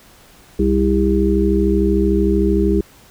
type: harmonic tone with a mistuned harmonic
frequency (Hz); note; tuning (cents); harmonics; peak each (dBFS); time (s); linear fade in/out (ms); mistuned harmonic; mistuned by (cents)
65.41; C2; 0; 1 / 3 / 5 / 6; -18 / -18 / -18 / -18; 0.59-2.81; 5; 6; +34
effects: pink hiss -47 dBFS RMS until 3.1 s